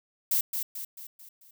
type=noise with echo; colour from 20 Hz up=violet; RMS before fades=-25 dBFS; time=0.31-0.41 s; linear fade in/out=5 ms; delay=220 ms; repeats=5; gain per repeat=-6 dB; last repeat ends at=1.51 s; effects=none